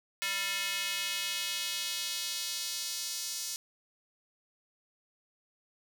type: tone with high-pass filter sweep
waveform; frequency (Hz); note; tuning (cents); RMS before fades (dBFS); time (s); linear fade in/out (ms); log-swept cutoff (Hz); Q
square; 196; G3; 0; -35; 0.22-3.56; 0; 2200 to 5500; 1.5
effects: none